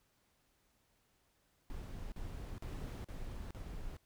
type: noise bursts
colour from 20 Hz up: brown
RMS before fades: -44 dBFS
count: 5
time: 1.7-3.968 s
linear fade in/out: 0 ms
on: 420 ms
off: 42 ms
effects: pink hiss -75 dBFS RMS until 4.05 s